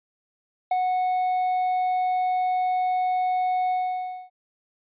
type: tone with ADSR envelope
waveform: triangle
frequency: 736 Hz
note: F#5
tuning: 9 cents flat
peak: -16 dBFS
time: 0.71-4.3 s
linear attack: 5 ms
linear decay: 29 ms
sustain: -3 dB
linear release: 590 ms
effects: resampled to 8000 Hz